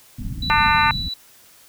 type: low-pass noise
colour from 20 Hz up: pink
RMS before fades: -28 dBFS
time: 0.18-1.09 s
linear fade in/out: 10 ms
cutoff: 250 Hz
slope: 48 dB/octave
type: tone with tremolo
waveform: sine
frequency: 3951 Hz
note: B7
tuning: in tune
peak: -24 dBFS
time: 0.42-1.14 s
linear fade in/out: 5 ms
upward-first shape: sine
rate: 5.8 Hz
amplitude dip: 25%
type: harmonic tone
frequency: 298.8 Hz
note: D4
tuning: 30 cents sharp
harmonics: 3 / 4 / 5 / 6 / 7 / 8 / 9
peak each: -18 / -20 / -22 / -24 / -25 / -26 / -27 dBFS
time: 0.5-0.91 s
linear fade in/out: 0 ms
effects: white hiss -50 dBFS RMS until 1.68 s